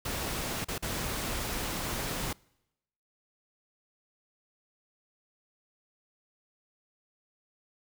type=noise with dropouts; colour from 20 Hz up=pink; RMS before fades=-34 dBFS; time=0.05-2.33 s; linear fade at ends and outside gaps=5 ms; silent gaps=0.646-0.684 / 0.781-0.824 s; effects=noise-tail reverb RT60 0.9 s tail -26 dB re dry